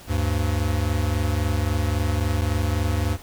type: tone pair together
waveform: square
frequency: 75.7 / 99.37 Hz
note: D#2 / G2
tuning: -47 / +24 cents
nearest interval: perfect fourth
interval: 471 cents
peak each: -24 dBFS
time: 0.07-3.18 s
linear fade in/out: 50 ms
effects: pink hiss -45 dBFS RMS until 3.22 s